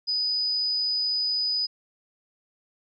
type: tone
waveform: sine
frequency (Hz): 4978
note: D#8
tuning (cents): 0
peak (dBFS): -23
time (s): 0.07-1.67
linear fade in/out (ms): 20
effects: none